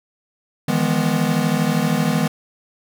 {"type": "chord", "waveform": "square", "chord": "E major seventh", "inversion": "third", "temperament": "equal with one note detuned", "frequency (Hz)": [155.56, 168.37, 207.7, 246.9], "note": ["D#3", "E3", "G#3", "B3"], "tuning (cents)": [0, 37, 0, 0], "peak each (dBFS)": -23, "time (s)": [0.68, 2.28], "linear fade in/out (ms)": 5, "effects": []}